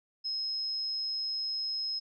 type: tone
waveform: sine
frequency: 5140 Hz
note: E8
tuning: 45 cents flat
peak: -31 dBFS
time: 0.24-2 s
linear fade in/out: 20 ms
effects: none